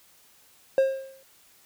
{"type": "tone with exponential decay", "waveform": "triangle", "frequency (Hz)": 535, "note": "C5", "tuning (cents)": 38, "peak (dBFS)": -13, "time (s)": [0.78, 1.23], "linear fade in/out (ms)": 1, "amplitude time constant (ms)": 96, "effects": ["white hiss -58 dBFS RMS until 1.65 s"]}